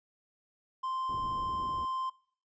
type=tone; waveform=triangle; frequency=1044 Hz; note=C6; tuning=4 cents flat; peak=-30 dBFS; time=0.83-2.1 s; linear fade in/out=10 ms
type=low-pass noise; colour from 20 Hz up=pink; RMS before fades=-45 dBFS; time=1.09-1.85 s; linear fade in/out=0 ms; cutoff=420 Hz; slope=12 dB/octave
effects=noise-tail reverb RT60 0.5 s tail -21 dB re dry + resampled to 16000 Hz